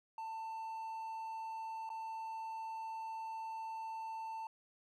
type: tone with dropouts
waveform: triangle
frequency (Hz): 892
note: A5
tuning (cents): +23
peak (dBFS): -39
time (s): 0.18-4.47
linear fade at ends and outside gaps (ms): 2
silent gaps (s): 1.892-1.901
effects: none